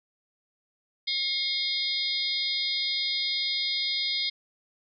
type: tone cluster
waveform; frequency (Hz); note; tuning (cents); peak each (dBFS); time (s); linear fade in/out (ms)
sine; 2156 / 3287 / 3668 / 4179 / 4891; C#7 / G#7 / A#7 / C8 / D#8; -49 / -19 / -29 / -3 / -31; -34 / -35 / -31 / -32 / -31; 1.07-4.3; 10
effects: none